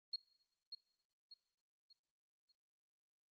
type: tone with echo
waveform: sine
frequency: 4296 Hz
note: C8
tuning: 45 cents sharp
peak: -38 dBFS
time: 0.13-0.16 s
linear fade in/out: 5 ms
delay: 590 ms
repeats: 4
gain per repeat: -8 dB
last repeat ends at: 2.52 s
effects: noise-tail reverb RT60 0.9 s tail -21 dB re dry + Opus 24 kbps